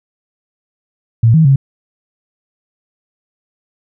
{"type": "tone with pitch steps", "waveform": "sine", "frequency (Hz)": [114.4, 160, 136.4], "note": ["A#2", "D#3", "C#3"], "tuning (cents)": [-32, 49, -28], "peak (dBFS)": -5, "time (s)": [1.23, 1.56], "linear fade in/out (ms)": 5, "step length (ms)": 110, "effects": []}